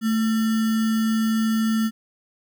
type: tone with sample-and-hold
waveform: sine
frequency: 221.5 Hz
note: A3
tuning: 12 cents sharp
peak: -18 dBFS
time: 0.01-1.91 s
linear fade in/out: 50 ms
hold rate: 1575 Hz
effects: none